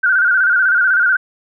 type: tone with vibrato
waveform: sine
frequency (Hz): 1480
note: F#6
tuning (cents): 0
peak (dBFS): -10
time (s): 0.03-1.17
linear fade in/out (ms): 10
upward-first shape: square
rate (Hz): 16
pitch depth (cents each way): 66
effects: none